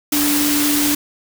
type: tone in noise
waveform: sine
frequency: 292.7 Hz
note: D4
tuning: 6 cents flat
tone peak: -17 dBFS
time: 0.12-0.95 s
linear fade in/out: 5 ms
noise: white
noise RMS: -19 dBFS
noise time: 0.12-0.95 s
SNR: -1 dB
effects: none